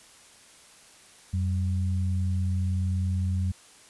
sine tone pair together, 90 / 190.56 Hz, F#2 / G3, -47 / -49 cents, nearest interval octave + minor second, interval 1298 cents, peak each -24 / -33 dBFS, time 1.33-3.52 s, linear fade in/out 10 ms, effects white hiss -53 dBFS RMS until 3.89 s + resampled to 24000 Hz

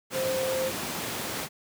sine tone in noise, 523.3 Hz, C5, in tune, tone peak -26 dBFS, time 0.12-0.72 s, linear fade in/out 50 ms, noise pink, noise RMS -32 dBFS, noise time 0.1-1.49 s, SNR +3 dB, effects high-pass 150 Hz 12 dB/octave

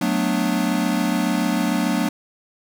square chord, B minor seventh, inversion second, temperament equal, 185 / 220 / 246.9 / 293.7 Hz, F#3 / A3 / B3 / D4, 0 / 0 / 0 / 0 cents, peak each -25 dBFS, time 0.01-2.09 s, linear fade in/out 5 ms, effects none

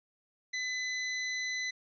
sawtooth tone, 2010 Hz, B6, 30 cents sharp, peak -29 dBFS, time 0.53-1.71 s, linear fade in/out 10 ms, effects resampled to 16000 Hz

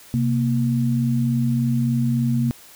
sine tone pair together, 130.2 / 233.6 Hz, C3 / A#3, -8 / +4 cents, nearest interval minor seventh, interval 1012 cents, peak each -20 dBFS, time 0.14-2.51 s, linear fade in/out 0 ms, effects white hiss -46 dBFS RMS until 2.75 s

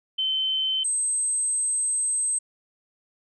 sine tone pair in turn, 3076 / 8260 Hz, G7 / C9, -33 / -23 cents, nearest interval octave + perfect fourth, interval 1710 cents, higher second, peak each -22 dBFS, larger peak neither, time 0.18-0.84 / 0.84-2.39 s, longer second, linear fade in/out 10 ms, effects none

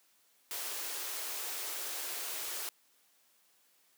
white high-pass noise, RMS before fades -39 dBFS, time 0.51-2.69 s, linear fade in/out 0 ms, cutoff 310 Hz, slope 48 dB/octave, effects white hiss -69 dBFS RMS until 3.97 s + high-pass 200 Hz 12 dB/octave

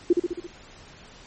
sine tone with echo, 349.2 Hz, F4, in tune, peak -13 dBFS, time 0.1-0.13 s, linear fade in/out 5 ms, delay 68 ms, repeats 5, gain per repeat -4 dB, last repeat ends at 0.47 s, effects pink hiss -48 dBFS RMS until 1.26 s + MP3 32 kbps

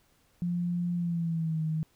sine tone with pitch glide, 174.8 to 157.54 Hz, F3 to D#3, +2 to +22 cents, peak -27 dBFS, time 0.42-1.83 s, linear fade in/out 0 ms, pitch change -180 cents, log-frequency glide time 0.95-1.62 s, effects pink hiss -67 dBFS RMS until 1.95 s

